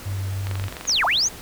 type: tone with vibrato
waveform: sine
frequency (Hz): 97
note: G2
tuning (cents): -18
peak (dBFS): -24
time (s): 0.05-0.69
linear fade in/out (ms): 20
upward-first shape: triangle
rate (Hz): 3.4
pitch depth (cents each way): 12
type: click train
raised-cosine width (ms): 0.3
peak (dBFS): -16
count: 11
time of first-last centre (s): 0.47-0.896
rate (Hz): 23.5
type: linear two-way sweep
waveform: sine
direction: down then up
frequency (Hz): 6870 to 639 to 6870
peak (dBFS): -17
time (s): 0.87-1.29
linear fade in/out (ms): 20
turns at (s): 1.05
effects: pink hiss -39 dBFS RMS until 1.41 s